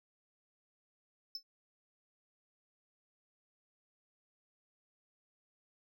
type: tone with exponential decay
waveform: triangle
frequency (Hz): 5270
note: E8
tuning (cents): -1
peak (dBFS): -34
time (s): 1.35-1.43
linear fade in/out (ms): 2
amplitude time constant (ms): 17
effects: none